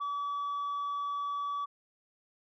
sine tone, 1145 Hz, D6, 44 cents flat, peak -29 dBFS, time 0-1.66 s, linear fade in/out 20 ms, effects tanh soft clip ceiling -31 dBFS

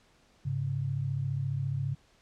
sine tone pair together, 103.3 / 137.89 Hz, G#2 / C#3, -9 / -9 cents, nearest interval perfect fourth, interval 500 cents, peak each -34 / -30 dBFS, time 0.45-1.95 s, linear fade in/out 10 ms, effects pink hiss -64 dBFS RMS until 2.21 s + low-pass 7000 Hz 12 dB/octave

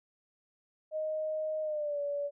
sine tone with pitch glide, 622.3 to 574 Hz, D#5 to D5, 0 to -40 cents, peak -31 dBFS, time 0.91-2.31 s, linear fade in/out 50 ms, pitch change -140 cents, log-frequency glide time 1.62-2 s, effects none

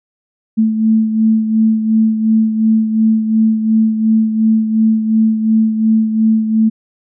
sine beating tone pair, 220 / 222.8 Hz, A3 / A3, 0 / +22 cents, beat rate 2.8 Hz, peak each -10 / -18 dBFS, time 0.57-6.7 s, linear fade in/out 20 ms, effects none

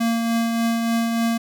square tone with tremolo, 230.2 Hz, A#3, 22 cents flat, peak -18 dBFS, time 0-1.38 s, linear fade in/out 10 ms, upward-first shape triangle, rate 3.4 Hz, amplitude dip 35%, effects none

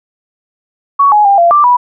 sine tone with pitch steps, 1120 / 838 / 798 / 686 / 1177 / 980 Hz, C#6 / G#5 / G5 / F5 / D6 / B5, +18 / +15 / +31 / -31 / +3 / -14 cents, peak -4 dBFS, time 0.99-1.77 s, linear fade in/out 10 ms, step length 130 ms, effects none

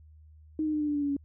sine tone with pitch steps, 311.1 / 306.6 / 302.2 / 297.9 / 293.6 / 289.4 / 285.3 / 281.2 Hz, D#4 / D#4 / D4 / D4 / D4 / D4 / C#4 / C#4, 0 / -25 / +50 / +25 / 0 / -25 / +50 / +25 cents, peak -26 dBFS, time 0.59-1.166 s, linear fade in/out 2 ms, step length 72 ms, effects added 77 Hz sine -51 dBFS peak until 1.24 s

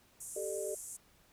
pink band-pass noise, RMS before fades -46 dBFS, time 0.2-0.97 s, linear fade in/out 10 ms, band 6900 to 11000 Hz, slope 48 dB/octave
sine chord, G suspended second, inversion none, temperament equal with one note detuned, 392 / 440 / 601.4 Hz, G4 / A4 / D5, 0 / 0 / +41 cents, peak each -40 dBFS, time 0.36-0.75 s, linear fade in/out 5 ms
effects pink hiss -66 dBFS RMS until 1.32 s

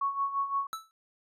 sine tone with tremolo, 1108.7 Hz, C#6, in tune, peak -25 dBFS, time 0.01-0.67 s, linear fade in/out 5 ms, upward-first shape sine, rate 5.8 Hz, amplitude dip 70%
square tone with exponential decay, 1315 Hz, E6, 5 cents flat, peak -31 dBFS, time 0.73-0.91 s, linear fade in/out 0 ms, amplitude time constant 38 ms
effects resampled to 32000 Hz

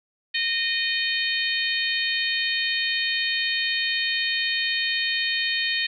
harmonic tone, 616 Hz, D#5, 17 cents flat, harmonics 3 / 4 / 5 / 6 / 7, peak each -27 / -28 / -29 / -30 / -30 dBFS, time 0.34-5.87 s, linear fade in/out 10 ms, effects none

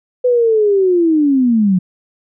sine linear sweep, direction down, 504 to 176.8 Hz, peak -9 dBFS, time 0.24-1.79 s, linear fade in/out 10 ms, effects none

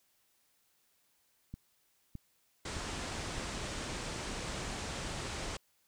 click train, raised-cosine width 5 ms, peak -30 dBFS, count 4, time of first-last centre 1.54-3.38 s, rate 1.63 Hz
pink low-pass noise, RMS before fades -40 dBFS, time 2.65-5.57 s, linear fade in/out 5 ms, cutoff 8900 Hz, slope 48 dB/octave
effects white hiss -73 dBFS RMS until 5.87 s

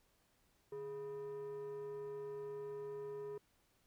sine tone with frequency modulation, 415.3 Hz, G#4, in tune, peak -40 dBFS, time 0.72-3.38 s, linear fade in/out 5 ms, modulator 564 Hz, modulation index 0.34, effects tanh soft clip ceiling -42 dBFS + pink hiss -75 dBFS RMS until 3.86 s

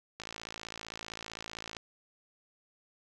click train, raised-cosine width 0.2 ms, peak -23 dBFS, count 88, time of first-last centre 0.2-1.768 s, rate 55.5 Hz, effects none

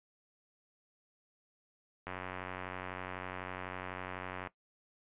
click train, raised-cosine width 0.5 ms, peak -25 dBFS, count 222, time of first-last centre 2.07-4.472 s, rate 92 Hz, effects noise-tail reverb RT60 0.1 s tail -17 dB re dry + resampled to 8000 Hz

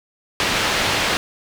white low-pass noise, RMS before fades -20 dBFS, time 0.4-1.17 s, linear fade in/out 0 ms, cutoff 3400 Hz, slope 12 dB/octave, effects none

